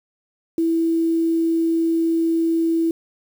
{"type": "tone with quantisation", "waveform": "sine", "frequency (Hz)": 329.6, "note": "E4", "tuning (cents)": 0, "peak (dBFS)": -16, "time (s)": [0.58, 2.91], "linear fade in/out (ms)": 2, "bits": 7, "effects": []}